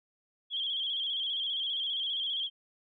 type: tone with vibrato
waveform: sine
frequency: 3255 Hz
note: G#7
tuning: 36 cents flat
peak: -30 dBFS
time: 0.5-2.5 s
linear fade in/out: 50 ms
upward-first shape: square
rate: 15 Hz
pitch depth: 49 cents each way
effects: none